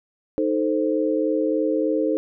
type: chord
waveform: sine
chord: A diminished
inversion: second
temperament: equal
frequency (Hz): 311.1 / 440 / 523.3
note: Eb4 / A4 / C5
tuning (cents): 0 / 0 / 0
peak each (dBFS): -22 / -24 / -24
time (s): 0.38-2.17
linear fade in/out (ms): 0
effects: none